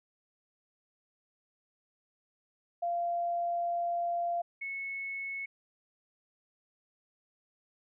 sine tone pair in turn, 691 / 2199 Hz, F5 / C#7, -19 / -14 cents, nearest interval octave + minor sixth, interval 2005 cents, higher second, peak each -29 / -35 dBFS, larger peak first, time 2.82-4.42 / 4.61-5.46 s, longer first, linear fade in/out 10 ms, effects none

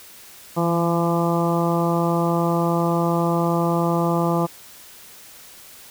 harmonic tone with a mistuned harmonic, 170 Hz, F3, 46 cents flat, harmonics 1 / 2 / 3 / 4 / 5 / 6 / 7, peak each -21 / -24 / -26 / -27 / -28 / -29 / -29 dBFS, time 0.56-4.47 s, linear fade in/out 20 ms, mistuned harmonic 1, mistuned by -28 cents, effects white hiss -44 dBFS RMS until 5.9 s

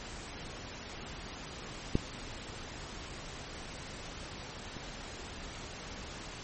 clicks, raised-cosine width 3 ms, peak -13 / -29 dBFS, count 2, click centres 1.954 / 4.767 s, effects pink hiss -44 dBFS RMS until 6.43 s + MP3 32 kbps

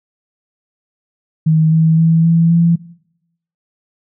sine tone with pitch steps, 158.3 / 160.88 / 163.5 / 166.17 / 168.88 Hz, D#3 / E3 / E3 / E3 / E3, +30 / -42 / -14 / +14 / +42 cents, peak -8 dBFS, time 1.46-2.76 s, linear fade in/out 10 ms, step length 260 ms, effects noise-tail reverb RT60 0.8 s tail -21 dB re dry

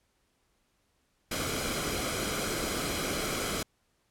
pink noise with comb filter, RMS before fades -32 dBFS, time 1.31-3.63 s, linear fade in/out 5 ms, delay 1.1 ms, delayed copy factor -0.55, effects pink hiss -73 dBFS RMS until 4.1 s + low-pass 12000 Hz 12 dB/octave

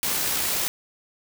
white noise with amplitude modulation, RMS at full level -24 dBFS, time 0.03-0.68 s, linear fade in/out 0 ms, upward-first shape sine, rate 61.8 Hz, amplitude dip 25%, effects none

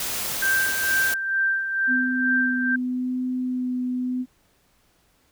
white noise, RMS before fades -28 dBFS, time 0-1.14 s, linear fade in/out 2 ms
sine tone with tremolo, 1571 Hz, G6, 3 cents sharp, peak -18 dBFS, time 0.42-2.76 s, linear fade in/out 5 ms, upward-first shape sine, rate 2.2 Hz, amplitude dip 55%
sine tone with vibrato, 252.2 Hz, B3, 36 cents sharp, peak -23 dBFS, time 1.87-4.26 s, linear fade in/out 50 ms, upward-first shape sine, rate 0.88 Hz, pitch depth 11 cents each way
effects pink hiss -63 dBFS RMS until 5.31 s

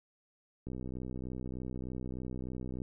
click train, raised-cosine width 3 ms, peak -28 dBFS, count 137, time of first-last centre 0.67-2.818 s, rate 63.3 Hz, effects none

